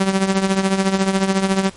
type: tone with tremolo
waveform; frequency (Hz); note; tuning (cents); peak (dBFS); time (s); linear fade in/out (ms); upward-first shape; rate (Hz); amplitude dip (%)
sawtooth; 192.7; G3; -29; -8; 0-1.7; 5; triangle; 14; 75
effects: pink hiss -43 dBFS RMS until 1.76 s + MP3 48 kbps